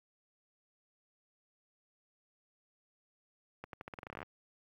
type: accelerating click train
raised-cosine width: 0.5 ms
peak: -28 dBFS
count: 16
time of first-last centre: 3.64-4.229 s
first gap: 92 ms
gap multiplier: 0.86
effects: high-pass 60 Hz 12 dB/octave + 11-bit